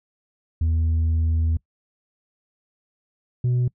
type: tone pair in turn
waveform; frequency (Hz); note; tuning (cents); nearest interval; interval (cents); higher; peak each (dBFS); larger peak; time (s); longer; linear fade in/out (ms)
sine; 81 / 123.66; E2 / B2; -30 / +3; perfect fifth; 733; second; -15; neither; 0.61-1.57 / 3.44-3.68; first; 5
effects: noise-tail reverb RT60 0.1 s tail -25 dB re dry + tanh soft clip ceiling -17 dBFS